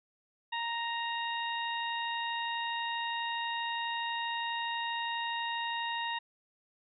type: harmonic tone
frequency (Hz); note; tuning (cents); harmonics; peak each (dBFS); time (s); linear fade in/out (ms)
932.3; A#5; 0; 1 / 2 / 3 / 4; -35 / -38 / -40 / -41; 0.52-6.19; 10
effects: none